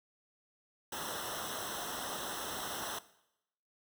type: noise with comb filter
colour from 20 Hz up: pink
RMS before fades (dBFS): -40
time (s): 0.92-2.99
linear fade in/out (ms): 5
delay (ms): 0.43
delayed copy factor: -1
effects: noise-tail reverb RT60 0.8 s tail -17 dB re dry